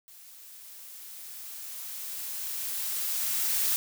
blue noise with level ramp, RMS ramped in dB -51 to -26 dBFS, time 0.08-3.76 s, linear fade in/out 0 ms, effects none

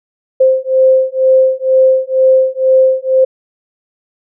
sine beating tone pair, 522 / 524.1 Hz, C5 / C5, -4 / +3 cents, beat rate 2.1 Hz, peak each -10 dBFS, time 0.4-3.25 s, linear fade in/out 10 ms, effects none

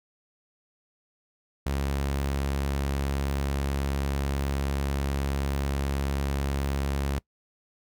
sawtooth tone, 69.3 Hz, C#2, in tune, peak -22 dBFS, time 1.66-7.19 s, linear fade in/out 5 ms, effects noise-tail reverb RT60 0.1 s tail -23 dB re dry

